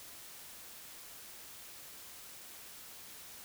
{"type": "silence", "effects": ["white hiss -51 dBFS RMS until 3.44 s"]}